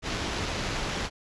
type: noise with sample-and-hold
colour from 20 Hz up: pink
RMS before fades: -31 dBFS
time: 0.02-1.1 s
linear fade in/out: 50 ms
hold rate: 8820 Hz
effects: resampled to 22050 Hz